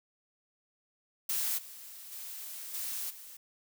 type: noise with level steps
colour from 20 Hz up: blue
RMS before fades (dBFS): -32 / -48 / -43 / -37 / -49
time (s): 1.29-3.37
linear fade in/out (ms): 5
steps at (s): 1.57 / 2.11 / 2.73 / 3.09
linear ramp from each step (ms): 20
effects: none